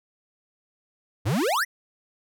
square exponential sweep, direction up, 87.31 to 2065 Hz, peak -22 dBFS, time 1.25-1.65 s, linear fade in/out 20 ms, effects none

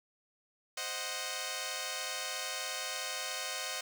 5% pulse chord, C diminished, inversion none, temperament equal, 523.3 / 622.3 / 740 Hz, C5 / Eb5 / Gb5, 0 / 0 / 0 cents, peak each -29 dBFS, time 0.77-3.81 s, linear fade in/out 5 ms, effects none

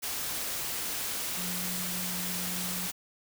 sine tone in noise, 180 Hz, F#3, 47 cents flat, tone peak -38 dBFS, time 1.37-2.88 s, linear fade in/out 20 ms, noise white, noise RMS -34 dBFS, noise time 0.02-2.92 s, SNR -7 dB, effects none

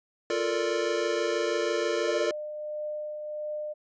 square chord, Bb major seventh, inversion second, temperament equal, 349.2 / 440 / 466.2 / 587.3 Hz, F4 / A4 / Bb4 / D5, 0 / 0 / 0 / 0 cents, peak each -32 dBFS, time 0.3-2.31 s, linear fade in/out 2 ms
sine tone with tremolo, 603 Hz, D5, 46 cents sharp, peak -30 dBFS, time 2.03-3.74 s, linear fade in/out 20 ms, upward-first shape triangle, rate 1.5 Hz, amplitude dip 40%
effects resampled to 16000 Hz

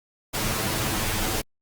pink noise with comb filter, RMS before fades -26 dBFS, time 0.33-1.42 s, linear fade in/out 20 ms, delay 9.2 ms, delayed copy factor +0.75, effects Opus 48 kbps

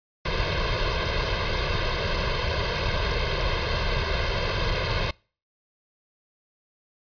pink noise with comb filter, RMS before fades -25 dBFS, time 0.25-5.11 s, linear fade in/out 5 ms, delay 1.9 ms, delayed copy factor +0.85, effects noise-tail reverb RT60 0.4 s tail -26 dB re dry + resampled to 11025 Hz

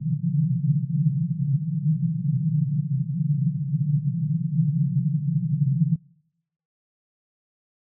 white band-pass noise, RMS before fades -23 dBFS, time 0-5.96 s, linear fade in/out 5 ms, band 130 to 170 Hz, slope 96 dB/octave, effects noise-tail reverb RT60 0.8 s tail -26 dB re dry

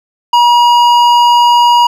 sine tone with hard clipping, 958 Hz, A#5, 47 cents sharp, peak -6 dBFS, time 0.33-1.87 s, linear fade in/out 5 ms, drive 10 dB, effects none

